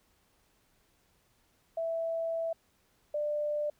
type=tone pair in turn; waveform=sine; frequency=659.3 / 594.4 Hz; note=E5 / D5; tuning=0 / +21 cents; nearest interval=major second; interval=179 cents; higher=first; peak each=-30 / -29 dBFS; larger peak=second; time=1.77-2.53 / 3.14-3.7 s; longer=first; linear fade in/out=5 ms; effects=pink hiss -70 dBFS RMS until 3.79 s